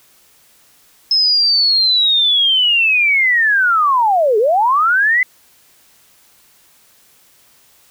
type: linear two-way sweep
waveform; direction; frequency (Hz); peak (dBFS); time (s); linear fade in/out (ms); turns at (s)
sine; down then up; 5200 to 405.7 to 2044; -10; 1.11-5.23; 2; 4.38
effects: white hiss -51 dBFS RMS until 7.9 s